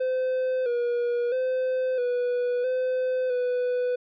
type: tone with pitch steps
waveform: triangle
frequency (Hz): 514 / 479.9 / 514 / 490.5 / 511 / 495.7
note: C5 / B4 / C5 / B4 / C5 / B4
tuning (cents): -31 / -50 / -31 / -12 / -41 / +6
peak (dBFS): -21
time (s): 0-3.96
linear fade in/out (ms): 10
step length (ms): 660
effects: resampled to 11025 Hz